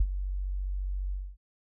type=tone with ADSR envelope; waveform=sine; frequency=47.3 Hz; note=F#1; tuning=39 cents sharp; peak=-18 dBFS; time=0-1.37 s; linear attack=6 ms; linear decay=52 ms; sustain=-11 dB; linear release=250 ms; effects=none